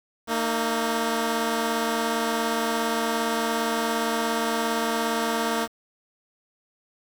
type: tone pair together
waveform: 10% pulse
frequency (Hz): 229 / 311.1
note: A#3 / D#4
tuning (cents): -31 / 0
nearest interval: perfect fourth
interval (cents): 531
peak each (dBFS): -16 / -21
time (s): 0.27-5.68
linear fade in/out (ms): 50
effects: 8-bit